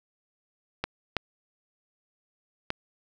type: clicks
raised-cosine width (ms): 0.3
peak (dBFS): -12 / -9 / -12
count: 3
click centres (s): 0.84 / 1.167 / 2.704
effects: none